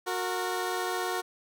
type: tone pair together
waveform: 15% pulse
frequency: 365.5 / 460.5 Hz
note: F#4 / A#4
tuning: -21 / -21 cents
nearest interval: major third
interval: 400 cents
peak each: -24 / -28 dBFS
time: 0.06-1.22 s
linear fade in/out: 20 ms
effects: none